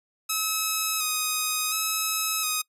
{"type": "tone with vibrato", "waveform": "5% pulse", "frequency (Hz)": 1271, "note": "D#6", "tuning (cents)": 36, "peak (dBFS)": -13, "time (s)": [0.29, 2.62], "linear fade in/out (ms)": 10, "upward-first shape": "square", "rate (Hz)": 0.7, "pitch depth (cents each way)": 25, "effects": ["noise-tail reverb RT60 0.1 s tail -23 dB re dry", "resampled to 32000 Hz"]}